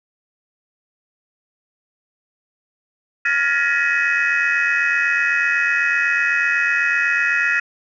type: tone cluster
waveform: sine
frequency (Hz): 1405 / 1688 / 1842 / 1930 / 2536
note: F6 / G#6 / A#6 / B6 / D#7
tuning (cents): +10 / +28 / -21 / -40 / +32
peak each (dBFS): -21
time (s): 3.25-7.6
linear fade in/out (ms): 5
effects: tanh soft clip ceiling -9 dBFS